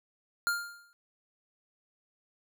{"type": "tone with exponential decay", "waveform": "square", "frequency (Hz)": 1403, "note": "F6", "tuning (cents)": 8, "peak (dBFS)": -25, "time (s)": [0.47, 0.93], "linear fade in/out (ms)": 0, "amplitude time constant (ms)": 100, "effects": []}